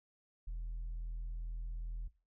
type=tone; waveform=sine; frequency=41.2 Hz; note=E1; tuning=in tune; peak=-36 dBFS; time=0.47-2.08 s; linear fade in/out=10 ms; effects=noise-tail reverb RT60 0.3 s tail -19 dB re dry + tanh soft clip ceiling -37 dBFS